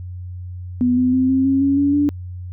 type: tone with pitch steps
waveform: sine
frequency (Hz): 247.4 / 253 / 258.8 / 264.7 / 270.7 / 276.9 / 283.2 / 289.7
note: B3 / B3 / C4 / C4 / C#4 / C#4 / C#4 / D4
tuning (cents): +3 / +42 / -19 / +20 / -41 / -2 / +37 / -24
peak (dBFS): -13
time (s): 0.81-2.09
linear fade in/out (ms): 0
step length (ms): 160
effects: added 90 Hz sine -28 dBFS peak until 2.52 s